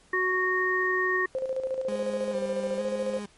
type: harmonic tone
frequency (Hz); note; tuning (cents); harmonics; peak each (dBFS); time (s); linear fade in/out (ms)
370; F#4; 0; 1 / 3 / 5; -28 / -30 / -25; 0.13-1.26; 5
type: tone with tremolo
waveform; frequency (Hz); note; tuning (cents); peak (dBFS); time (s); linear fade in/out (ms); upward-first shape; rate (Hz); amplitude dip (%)
sine; 524; C5; +2; -25; 1.35-3.19; 0; square; 14; 55
type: tone with vibrato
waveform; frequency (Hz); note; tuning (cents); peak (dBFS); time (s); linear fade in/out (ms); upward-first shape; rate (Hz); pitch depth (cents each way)
30% pulse; 202.6; G#3; -43; -31; 1.88-3.26; 5; square; 1.1; 37
effects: pink hiss -59 dBFS RMS until 3.37 s + MP3 48 kbps